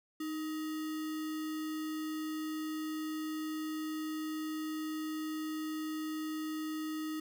sine tone with sample-and-hold, 311.1 Hz, D#4, in tune, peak -35 dBFS, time 0.2-7.2 s, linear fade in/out 5 ms, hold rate 1575 Hz, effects none

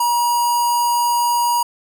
square tone with notch filter, 956 Hz, A#5, 43 cents sharp, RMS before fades -17 dBFS, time 0-1.63 s, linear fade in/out 5 ms, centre 2200 Hz, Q 0.55, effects none

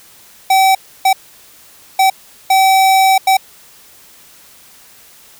square tone bursts at uneven times, 767 Hz, G5, 38 cents flat, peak -8 dBFS, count 5, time 0.5-0.75 / 1.05-1.13 / 1.99-2.1 / 2.5-3.18 / 3.27-3.37 s, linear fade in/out 5 ms, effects white hiss -43 dBFS RMS until 5.39 s

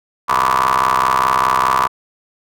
25% pulse ring-modulated tone, 64.9 Hz, C2, 13 cents flat, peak -6 dBFS, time 0.28-1.88 s, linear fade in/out 20 ms, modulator 1080 Hz, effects none

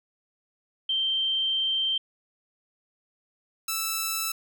sine / 5% pulse tone pair in turn, 3136 / 1318.5 Hz, G7 / E6, 0 / 0 cents, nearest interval octave + minor third, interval 1500 cents, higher first, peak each -23 / -15 dBFS, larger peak second, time 0.89-1.98 / 3.68-4.32 s, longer first, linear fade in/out 5 ms, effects none

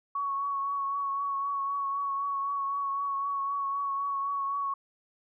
sine tone with vibrato, 1114 Hz, C#6, 8 cents sharp, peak -28 dBFS, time 0.15-4.74 s, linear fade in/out 5 ms, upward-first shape triangle, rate 3.9 Hz, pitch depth 26 cents each way, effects none

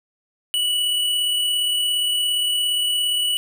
square tone with amplitude modulation, 2948 Hz, F#7, 7 cents flat, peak -18 dBFS, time 0.54-3.37 s, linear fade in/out 0 ms, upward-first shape sine, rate 37.3 Hz, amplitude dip 25%, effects none

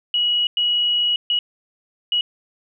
sine tone bursts at uneven times, 2914 Hz, F#7, 27 cents flat, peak -16 dBFS, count 4, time 0.14-0.47 / 0.57-1.16 / 1.3-1.39 / 2.12-2.21 s, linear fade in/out 2 ms, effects none

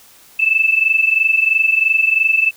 sine tone pair together, 2614 / 2637 Hz, E7 / E7, -15 / 0 cents, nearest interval unison, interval 15 cents, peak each -16 / -13 dBFS, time 0.39-2.51 s, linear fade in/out 10 ms, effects white hiss -46 dBFS RMS until 2.56 s

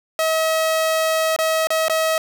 sawtooth tone with dropouts, 640 Hz, D#5, 49 cents sharp, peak -13 dBFS, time 0.19-2.18 s, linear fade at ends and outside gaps 1 ms, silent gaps 1.363-1.388 / 1.671-1.704 / 1.883-1.897 s, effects none

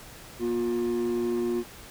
triangle tone pair together, 238.6 / 355.4 Hz, A#3 / F4, +41 / +30 cents, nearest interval perfect fifth, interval 689 cents, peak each -27 / -23 dBFS, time 0.39-1.64 s, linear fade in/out 50 ms, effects tanh soft clip ceiling -19 dBFS + pink hiss -46 dBFS RMS until 1.9 s

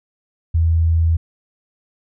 sine tone, 82.2 Hz, E2, 4 cents flat, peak -12 dBFS, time 0.54-1.17 s, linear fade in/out 10 ms, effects none

